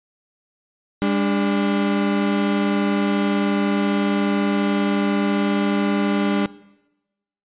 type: tone pair together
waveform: 35% pulse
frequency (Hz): 202 / 293.7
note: G#3 / D4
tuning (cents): -48 / 0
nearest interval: tritone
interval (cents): 648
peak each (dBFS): -18 / -20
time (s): 1.02-6.46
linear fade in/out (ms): 0
effects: noise-tail reverb RT60 1.0 s tail -20 dB re dry + resampled to 8000 Hz